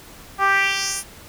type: tone with band-pass filter sweep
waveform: 10% pulse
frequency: 392 Hz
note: G4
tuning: in tune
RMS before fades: -20 dBFS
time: 0.38-1.04 s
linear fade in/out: 50 ms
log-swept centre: 930 to 11000 Hz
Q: 2.1
effects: pink hiss -43 dBFS RMS until 1.28 s